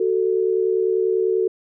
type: tone pair together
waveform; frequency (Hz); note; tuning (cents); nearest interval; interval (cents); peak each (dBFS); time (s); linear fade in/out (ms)
sine; 373.6 / 443.7; F#4 / A4; +17 / +14; minor third; 297; -19 / -20; 0-1.48; 5
effects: none